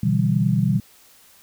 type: chord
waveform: sine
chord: E minor seventh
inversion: second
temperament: equal with one note detuned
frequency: 123.47 / 146.83 / 164.81 / 194.64 Hz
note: B2 / D3 / E3 / G3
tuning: 0 / 0 / 0 / -12 cents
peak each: -21 / -24 / -22 / -21 dBFS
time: 0.03-0.8 s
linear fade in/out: 5 ms
effects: white hiss -52 dBFS RMS until 1.42 s